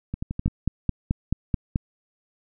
two click trains, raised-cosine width 5 ms, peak -9 / -16 dBFS, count 7 / 5, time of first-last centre 0.46-1.759 / 0.14-0.479 s, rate 4.62 / 11.8 Hz, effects none

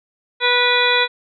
harmonic tone, 490 Hz, B4, 14 cents flat, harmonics 1 / 2 / 3 / 4 / 5 / 7 / 8, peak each -21 / -21 / -21 / -21 / -21 / -21 / -21 dBFS, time 0.4-1.08 s, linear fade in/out 50 ms, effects none

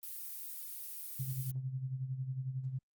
violet noise, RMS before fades -44 dBFS, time 0.03-1.51 s, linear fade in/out 2 ms
sine tone with tremolo, 130.81 Hz, C3, in tune, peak -33 dBFS, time 1.19-2.79 s, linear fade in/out 10 ms, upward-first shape sine, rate 11 Hz, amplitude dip 65%
effects Opus 32 kbps

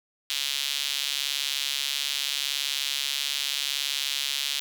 sawtooth tone with high-pass filter, 140.8 Hz, C#3, 27 cents sharp, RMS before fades -29 dBFS, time 0.3-4.6 s, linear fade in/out 0 ms, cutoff 3400 Hz, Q 2.5, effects none

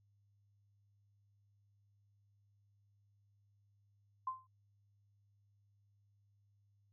sine tone with exponential decay, 1040 Hz, C6, 11 cents flat, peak -33 dBFS, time 4.27-4.47 s, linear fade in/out 5 ms, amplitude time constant 43 ms, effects added 101 Hz sine -70 dBFS peak until 6.92 s

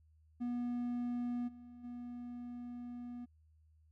triangle tone with level steps, 242.6 Hz, B3, 31 cents flat, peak -33 / -49 / -41 dBFS, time 0.4-3.26 s, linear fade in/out 20 ms, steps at 1.47 / 1.83 s, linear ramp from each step 20 ms, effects added 78 Hz sine -64 dBFS peak until 3.91 s

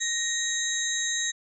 sine tone cluster, 1869 / 3826 / 6390 / 7260 Hz, A#6 / A#7 / G8 / A#8, +4 / +44 / +32 / -47 cents, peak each -31 dBFS, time 0-1.32 s, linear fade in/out 20 ms, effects none

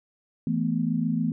sine chord, E suspended fourth, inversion none, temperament equal, 164.81 / 220 / 246.9 Hz, E3 / A3 / B3, 0 / 0 / 0 cents, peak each -27 dBFS, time 0.47-1.32 s, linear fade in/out 2 ms, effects none

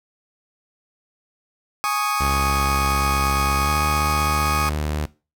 35% pulse chord, Ab suspended fourth, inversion none, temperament equal, 830.6 / 1108.7 / 1244.5 Hz, Ab5 / Db6 / Eb6, 0 / 0 / 0 cents, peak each -25 / -24 / -21 dBFS, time 1.84-4.69 s, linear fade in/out 0 ms
sawtooth tone with pitch glide, 68.8 to 75.46 Hz, C#2 to D2, -12 to +48 cents, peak -18 dBFS, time 2.2-5.06 s, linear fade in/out 10 ms, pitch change +160 cents, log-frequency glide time 3.63-3.69 s
effects noise-tail reverb RT60 0.3 s tail -19 dB re dry

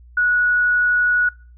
sine tone, 1464 Hz, F#6, 19 cents flat, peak -14 dBFS, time 0.17-1.29 s, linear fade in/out 5 ms, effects noise-tail reverb RT60 0.4 s tail -24 dB re dry + added 60 Hz sine -42 dBFS peak until 1.57 s

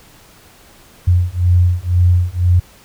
sine beating tone pair, 87.9 / 89.9 Hz, F2 / F#2, +12 / -49 cents, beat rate 2 Hz, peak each -13 dBFS, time 1.07-2.6 s, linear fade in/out 10 ms, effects pink hiss -45 dBFS RMS until 2.84 s

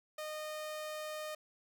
sawtooth tone, 614 Hz, D#5, 23 cents flat, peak -36 dBFS, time 0.18-1.35 s, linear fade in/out 5 ms, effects none

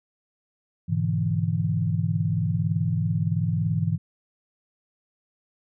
sine chord, E dominant seventh, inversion first, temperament equal, 103.83 / 123.47 / 146.83 / 164.81 Hz, G#2 / B2 / D3 / E3, 0 / 0 / 0 / 0 cents, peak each -26 / -30 / -29 / -25 dBFS, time 0.88-3.98 s, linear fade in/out 20 ms, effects none

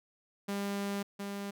sawtooth tone pair in turn, 200.3 / 200.3 Hz, G3 / G3, +38 / +38 cents, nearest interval unison, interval 0 cents, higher neither, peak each -29 / -33 dBFS, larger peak first, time 0.48-1.03 / 1.19-1.51 s, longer first, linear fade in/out 10 ms, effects none

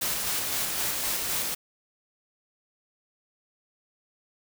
white noise with tremolo, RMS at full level -28 dBFS, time 0.01-1.55 s, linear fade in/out 10 ms, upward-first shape square, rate 3.9 Hz, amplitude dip 25%, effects none

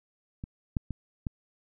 clicks, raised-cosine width 5 ms, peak -24 / -15 / -21 / -19 dBFS, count 4, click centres 0.439 / 0.768 / 0.907 / 1.268 s, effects none

